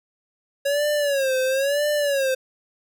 square tone with vibrato, 554.4 Hz, C#5, in tune, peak -20 dBFS, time 0.65-2.35 s, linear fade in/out 10 ms, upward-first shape sine, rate 1 Hz, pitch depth 120 cents each way, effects none

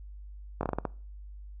slowing click train, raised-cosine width 1 ms, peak -15 dBFS, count 7, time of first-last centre 0.61-0.852 s, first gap 21 ms, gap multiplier 1.26, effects noise-tail reverb RT60 0.4 s tail -23 dB re dry + added 50 Hz sine -42 dBFS peak until 1.6 s

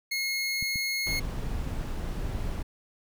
25% pulse tone, 2160 Hz, C#7, 45 cents flat, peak -24 dBFS, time 0.11-1.2 s, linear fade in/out 10 ms
clicks, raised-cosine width 5 ms, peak -26 dBFS, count 12, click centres 0.626 / 0.758 / 1.122 / 1.243 / 1.395 / 1.554 / 1.674 / 1.732 / 1.811 / 2.042 / 2.175 / 2.294 s
brown noise, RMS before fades -32 dBFS, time 1.06-2.63 s, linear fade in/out 10 ms
effects none

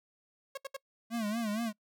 sawtooth tone bursts, 546 Hz, C#5, 26 cents flat, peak -33 dBFS, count 3, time 0.55-0.767 s, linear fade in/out 5 ms, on 25 ms, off 71 ms
square tone with vibrato, 220 Hz, A3, in tune, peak -32 dBFS, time 1.1-1.73 s, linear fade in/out 50 ms, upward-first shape sine, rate 4.3 Hz, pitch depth 120 cents each way
effects noise-tail reverb RT60 0.1 s tail -24 dB re dry

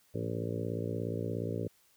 harmonic tone with a mistuned harmonic, 57 Hz, A#1, 38 cents flat, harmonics 2 / 3 / 4 / 5 / 6 / 7 / 8 / 9 / 10, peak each -37 / -40 / -43 / -42 / -45 / -41 / -41 / -44 / -47 dBFS, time 0.14-1.68 s, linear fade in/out 10 ms, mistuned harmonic 2, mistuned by -87 cents, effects white hiss -67 dBFS RMS until 1.96 s

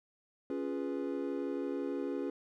triangle chord, C# dominant seventh, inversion none, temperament equal, 277.2 / 349.2 / 415.3 / 493.9 Hz, C#4 / E#4 / G#4 / B4, 0 / 0 / 0 / 0 cents, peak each -35 / -38 / -38 / -40 dBFS, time 0.5-2.3 s, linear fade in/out 2 ms, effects none

